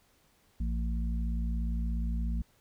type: harmonic tone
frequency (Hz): 57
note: A#1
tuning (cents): -38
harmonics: 1 / 3 / 4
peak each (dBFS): -29 / -39 / -40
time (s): 0.6-2.42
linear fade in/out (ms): 5
effects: pink hiss -67 dBFS RMS until 2.6 s